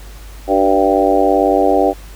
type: harmonic tone with a mistuned harmonic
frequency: 98 Hz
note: G2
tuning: in tune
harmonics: 3 / 4 / 5 / 6 / 7 / 8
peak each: -17 / -17 / -17 / -17 / -17 / -17 dBFS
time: 0.47-1.94 s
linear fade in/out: 50 ms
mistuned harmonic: 4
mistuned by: -37 cents
effects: added 50 Hz sine -32 dBFS peak until 2.15 s + pink hiss -41 dBFS RMS until 2.15 s